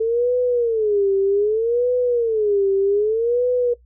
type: tone with vibrato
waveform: sine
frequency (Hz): 440.5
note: A4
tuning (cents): +2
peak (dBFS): -15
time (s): 0-3.74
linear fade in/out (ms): 10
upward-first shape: sine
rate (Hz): 0.64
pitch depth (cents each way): 210
effects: noise-tail reverb RT60 0.1 s tail -17 dB re dry + added 60 Hz sine -49 dBFS peak until 3.85 s